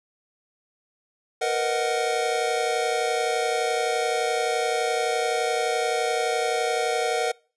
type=chord; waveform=square; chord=B major seventh; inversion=third; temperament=equal with one note detuned; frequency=466.2 / 497.9 / 622.3 / 740 Hz; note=A#4 / B4 / D#5 / F#5; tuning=0 / +14 / 0 / 0 cents; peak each=-27 / -32 / -31 / -27 dBFS; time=1.41-7.32 s; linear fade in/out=10 ms; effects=noise-tail reverb RT60 0.4 s tail -26 dB re dry + resampled to 24000 Hz